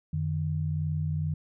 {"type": "tone pair together", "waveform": "sine", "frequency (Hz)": [90.9, 153.2], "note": ["F#2", "D#3"], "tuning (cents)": [-30, -27], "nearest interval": "major sixth", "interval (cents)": 903, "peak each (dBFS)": [-31, -28], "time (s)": [0.13, 1.34], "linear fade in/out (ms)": 5, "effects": []}